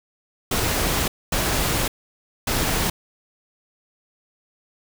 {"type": "noise bursts at uneven times", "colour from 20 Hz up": "pink", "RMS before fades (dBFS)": -22, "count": 3, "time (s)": [[0.51, 1.08], [1.32, 1.88], [2.47, 2.9]], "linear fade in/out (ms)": 5, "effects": []}